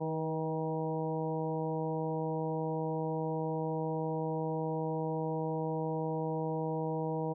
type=harmonic tone with a mistuned harmonic; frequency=158.5 Hz; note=D#3; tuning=32 cents sharp; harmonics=1 / 2 / 3 / 4 / 5 / 6; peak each=-36 / -39 / -36 / -42 / -42 / -42 dBFS; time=0-7.34 s; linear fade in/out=20 ms; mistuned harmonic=3; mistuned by=+18 cents; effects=none